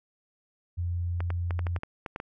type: tone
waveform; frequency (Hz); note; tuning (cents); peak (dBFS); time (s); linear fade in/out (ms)
sine; 87; F2; -6; -27; 0.77-1.79; 20
type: clicks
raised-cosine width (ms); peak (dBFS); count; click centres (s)
0.5; -20; 10; 1.205 / 1.304 / 1.508 / 1.592 / 1.668 / 1.763 / 1.834 / 2.062 / 2.161 / 2.201
effects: none